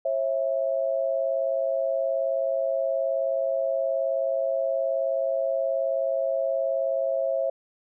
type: tone pair together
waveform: sine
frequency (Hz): 540.4 / 659.3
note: C#5 / E5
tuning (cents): -44 / 0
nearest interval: minor third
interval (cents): 344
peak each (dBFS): -25 / -26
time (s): 0.05-7.5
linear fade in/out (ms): 5
effects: none